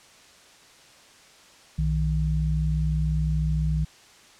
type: tone pair together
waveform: sine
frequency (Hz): 61.74 / 155.71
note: B1 / D#3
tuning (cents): 0 / +2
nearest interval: octave + major third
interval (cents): 1602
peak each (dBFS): -24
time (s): 1.78-3.85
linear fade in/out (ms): 10
effects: white hiss -52 dBFS RMS until 4.39 s + low-pass 7000 Hz 12 dB/octave